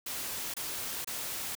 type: noise bursts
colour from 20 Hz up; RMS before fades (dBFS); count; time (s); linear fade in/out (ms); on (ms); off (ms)
white; -37; 3; 0.06-1.552; 5; 480; 26
effects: none